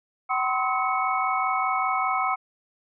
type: tone cluster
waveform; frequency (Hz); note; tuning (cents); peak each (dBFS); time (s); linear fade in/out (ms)
sine; 760 / 1015 / 1060 / 1283 / 2214; F#5 / B5 / C6 / E6 / C#7; +46 / +47 / +22 / -47 / -3; -27 / -32 / -29 / -26 / -31; 0.29-2.36; 20
effects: none